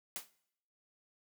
white noise with exponential decay, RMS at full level -37 dBFS, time 0.16-0.3 s, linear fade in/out 0 ms, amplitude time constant 30 ms, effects noise-tail reverb RT60 0.7 s tail -20 dB re dry + high-pass 200 Hz 12 dB/octave

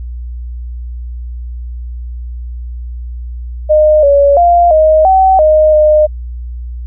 sine tone with pitch steps, 612 / 565 / 695 / 625 / 762 / 618 / 610 Hz, D#5 / C#5 / F5 / D#5 / G5 / D#5 / D#5, -29 / +33 / -9 / +8 / -49 / -12 / -34 cents, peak -4 dBFS, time 3.69-6.07 s, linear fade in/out 20 ms, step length 340 ms, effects added 60 Hz sine -20 dBFS peak until 6.86 s

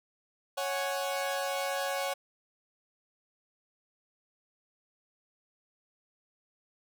sawtooth chord, C# suspended fourth, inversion none, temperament equal, 554.4 / 740 / 830.6 Hz, C#5 / F#5 / G#5, 0 / 0 / 0 cents, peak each -29 / -32 / -35 dBFS, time 0.57-2.14 s, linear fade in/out 10 ms, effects none

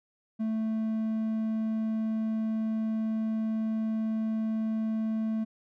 triangle tone, 220.5 Hz, A3, 4 cents sharp, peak -25 dBFS, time 0.39-5.45 s, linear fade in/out 20 ms, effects none

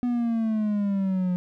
triangle exponential sweep, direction down, 246.9 to 178.3 Hz, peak -20 dBFS, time 0.03-1.36 s, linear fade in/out 0 ms, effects none

